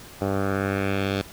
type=tone with low-pass filter sweep; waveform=10% pulse; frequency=98 Hz; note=G2; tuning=in tune; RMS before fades=-25 dBFS; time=0.21-1.22 s; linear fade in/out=5 ms; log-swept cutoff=890 to 4100 Hz; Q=1.9; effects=pink hiss -44 dBFS RMS until 1.32 s